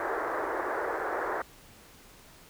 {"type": "band-pass noise", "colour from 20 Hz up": "pink", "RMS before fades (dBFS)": -32, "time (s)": [0, 1.42], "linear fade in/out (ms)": 2, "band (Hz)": [340, 1800], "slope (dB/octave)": 48, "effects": ["pink hiss -54 dBFS RMS until 2.49 s"]}